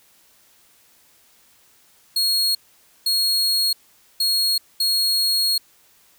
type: tone bursts at uneven times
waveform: 40% pulse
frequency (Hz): 4300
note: C8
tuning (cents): +47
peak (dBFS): -16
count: 4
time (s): 2.16-2.55 / 3.06-3.73 / 4.2-4.58 / 4.8-5.58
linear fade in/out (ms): 5
effects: white hiss -56 dBFS RMS until 6.18 s